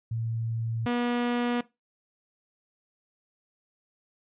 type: tone pair in turn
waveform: sine / sawtooth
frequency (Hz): 114 / 241.6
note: A#2 / B3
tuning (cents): -38 / -38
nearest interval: octave + minor second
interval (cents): 1300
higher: second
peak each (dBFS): -28 / -21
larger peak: second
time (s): 0.11-0.86 / 0.86-1.61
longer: neither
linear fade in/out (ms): 5
effects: noise-tail reverb RT60 0.2 s tail -18 dB re dry + resampled to 8000 Hz